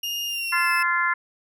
35% pulse tone with pitch glide, 2833 to 2628 Hz, F7 to E7, +24 to -6 cents, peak -24 dBFS, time 0.03-0.83 s, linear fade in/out 5 ms, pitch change -130 cents, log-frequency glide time 0.26-0.71 s
harmonic tone, 346.6 Hz, F4, 13 cents flat, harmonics 3 / 4 / 5 / 6, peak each -25 / -25 / -24 / -27 dBFS, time 0.52-1.14 s, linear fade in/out 10 ms
effects none

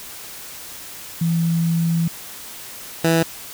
sine / 15% pulse tone pair in turn, 166.6 / 164.5 Hz, E3 / E3, +19 / -3 cents, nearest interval unison, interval 22 cents, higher first, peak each -16 / -8 dBFS, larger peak second, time 1.21-2.08 / 3.04-3.23 s, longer first, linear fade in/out 5 ms, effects white hiss -36 dBFS RMS until 3.53 s

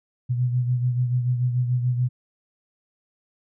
sine beating tone pair, 123.47 / 130.37 Hz, B2 / C3, 0 / -6 cents, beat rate 6.9 Hz, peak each -20 / -29 dBFS, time 0.29-2.09 s, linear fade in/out 20 ms, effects none

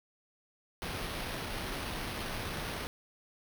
pink noise with sample-and-hold, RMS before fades -38 dBFS, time 0.82-2.87 s, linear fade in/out 0 ms, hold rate 7350 Hz, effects none

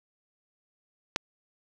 click, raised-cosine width 0.2 ms, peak -8 dBFS, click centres 1.161 s, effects none

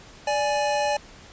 square tone pair together, 586 / 834.9 Hz, D5 / G#5, -4 / +9 cents, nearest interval tritone, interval 613 cents, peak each -25 dBFS, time 0.27-0.97 s, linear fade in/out 5 ms, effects pink hiss -47 dBFS RMS until 1.32 s + resampled to 16000 Hz

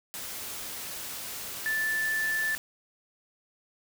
sine tone in noise, 1756 Hz, A6, 4 cents flat, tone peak -26 dBFS, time 1.66-2.55 s, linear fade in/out 0 ms, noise white, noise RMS -38 dBFS, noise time 0.14-2.58 s, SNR +9 dB, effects none

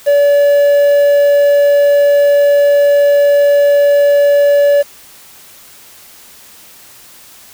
triangle tone with quantisation, 573 Hz, D5, 43 cents flat, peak -4 dBFS, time 0.06-4.83 s, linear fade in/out 20 ms, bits 5, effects white hiss -39 dBFS RMS until 7.53 s

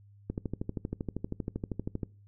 click train, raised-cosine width 3 ms, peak -20 dBFS, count 23, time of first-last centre 0.3-2.032 s, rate 12.7 Hz, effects noise-tail reverb RT60 0.4 s tail -23 dB re dry + added 101 Hz sine -54 dBFS peak until 2.27 s

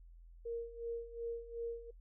sine tone with tremolo, 466.2 Hz, A#4, in tune, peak -36 dBFS, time 0.45-1.91 s, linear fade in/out 10 ms, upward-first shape sine, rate 2.7 Hz, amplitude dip 80%, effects noise-tail reverb RT60 0.1 s tail -21 dB re dry + added 42 Hz sine -54 dBFS peak until 2 s

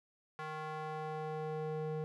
square tone with band-pass filter sweep, 155.3 Hz, D#3, 3 cents flat, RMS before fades -40 dBFS, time 0.39-2.04 s, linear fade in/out 0 ms, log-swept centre 1200 to 380 Hz, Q 1.4, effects none

